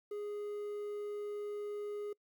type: tone with quantisation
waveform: triangle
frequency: 414.2 Hz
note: G#4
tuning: 5 cents flat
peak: -36 dBFS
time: 0.11-2.13 s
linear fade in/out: 5 ms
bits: 11
effects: noise-tail reverb RT60 0.1 s tail -25 dB re dry